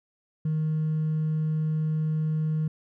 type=tone with hard clipping; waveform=triangle; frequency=155.9 Hz; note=D#3; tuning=4 cents sharp; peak=-23 dBFS; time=0.45-2.68 s; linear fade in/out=5 ms; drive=2 dB; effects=none